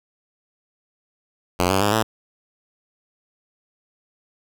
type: tone with pitch steps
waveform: 5% pulse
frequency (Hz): 89.6 / 96.03 / 102.92 / 110.31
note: F2 / G2 / G#2 / A2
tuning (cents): +45 / -35 / -15 / +5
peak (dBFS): -6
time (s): 1.59-2.03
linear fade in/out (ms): 10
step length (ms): 110
effects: none